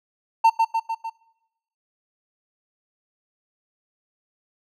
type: tone with echo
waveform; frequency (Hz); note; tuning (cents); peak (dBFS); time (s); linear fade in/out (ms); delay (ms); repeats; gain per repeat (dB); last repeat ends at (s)
triangle; 904; A5; +47; -9; 0.44-0.5; 10; 150; 4; -4; 1.1
effects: noise-tail reverb RT60 0.9 s tail -22 dB re dry